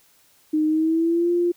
sine tone with pitch glide, 308.5 to 348.3 Hz, D#4 to F4, -15 to -5 cents, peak -17 dBFS, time 0.53-1.52 s, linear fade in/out 10 ms, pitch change +210 cents, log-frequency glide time 0.66-1.31 s, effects white hiss -58 dBFS RMS until 1.56 s

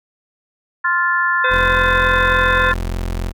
sine chord, F major, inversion second, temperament just, 1047.7 / 1396.9 / 1746.1 Hz, C6 / F6 / A6, +2 / 0 / -14 cents, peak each -19 / -19 / -17 dBFS, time 0.84-2.74 s, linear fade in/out 10 ms
harmonic tone, 510 Hz, C5, 44 cents flat, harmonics 1 / 2 / 3 / 4 / 5 / 7, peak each -21 / -27 / -23 / -31 / -27 / -27 dBFS, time 1.44-2.72 s, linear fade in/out 5 ms
30% pulse tone, 43.46 Hz, F1, 8 cents flat, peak -17 dBFS, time 1.49-3.33 s, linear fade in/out 50 ms
effects none

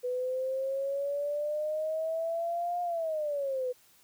sine exponential two-way sweep, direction up then down, 493.9 to 710 to 493.9 Hz, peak -29 dBFS, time 0.03-3.73 s, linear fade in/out 20 ms, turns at 2.82 s, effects white hiss -62 dBFS RMS until 4.03 s

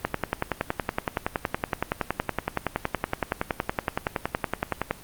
click train, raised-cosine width 0.5 ms, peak -8 dBFS, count 53, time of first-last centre 0.05-4.91 s, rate 10.7 Hz, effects pink hiss -46 dBFS RMS until 5.03 s + Opus 32 kbps

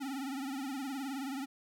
square tone with vibrato, 270.7 Hz, C#4, 41 cents flat, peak -37 dBFS, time 0-1.46 s, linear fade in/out 20 ms, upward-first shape triangle, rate 19 Hz, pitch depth 120 cents each way, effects none

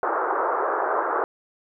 white band-pass noise, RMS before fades -24 dBFS, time 0.03-1.24 s, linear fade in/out 0 ms, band 350 to 1400 Hz, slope 48 dB/octave, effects none

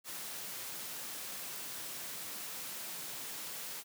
white high-pass noise, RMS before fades -43 dBFS, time 0.04-3.84 s, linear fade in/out 50 ms, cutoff 110 Hz, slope 48 dB/octave, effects none

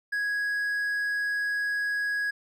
triangle tone, 1661.2 Hz, G#6, in tune, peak -24 dBFS, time 0.12-2.31 s, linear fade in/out 10 ms, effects none

